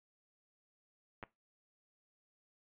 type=clicks; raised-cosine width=0.5 ms; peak=-30 dBFS; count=2; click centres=1.228 / 1.237 s; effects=noise-tail reverb RT60 0.2 s tail -19 dB re dry + resampled to 8000 Hz